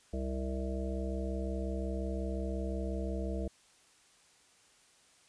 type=harmonic tone; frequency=65.6 Hz; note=C2; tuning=5 cents sharp; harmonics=1 / 3 / 5 / 7 / 9 / 10; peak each=-35 / -40 / -42 / -43 / -45 / -45 dBFS; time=0.13-3.48 s; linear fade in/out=5 ms; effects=white hiss -64 dBFS RMS until 5.28 s + resampled to 22050 Hz